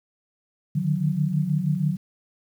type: tone cluster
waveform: sine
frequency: 147.2 / 153.5 / 183.8 Hz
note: D3 / D#3 / F#3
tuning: +4 / -23 / -11 cents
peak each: -25 dBFS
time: 0.75-1.97 s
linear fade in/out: 10 ms
effects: 9-bit